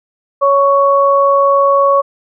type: tone pair together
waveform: sine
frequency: 557 / 1114 Hz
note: C#5 / C#6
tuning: +8 / +8 cents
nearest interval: octave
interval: 1200 cents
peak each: -10 dBFS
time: 0.41-2.02 s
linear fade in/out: 20 ms
effects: none